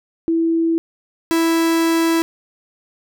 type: tone pair in turn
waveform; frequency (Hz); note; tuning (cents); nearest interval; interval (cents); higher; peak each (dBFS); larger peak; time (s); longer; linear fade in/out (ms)
sine / 45% pulse; 329.6 / 329.6; E4 / E4; 0 / 0; unison; 0; neither; -14; neither; 0.28-0.78 / 1.31-2.22; second; 0
effects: none